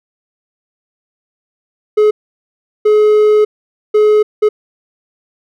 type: tone bursts at uneven times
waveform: triangle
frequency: 424.3 Hz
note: G#4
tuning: 37 cents sharp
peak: -4 dBFS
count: 4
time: 1.97-2.11 / 2.85-3.45 / 3.94-4.23 / 4.42-4.49 s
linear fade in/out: 10 ms
effects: none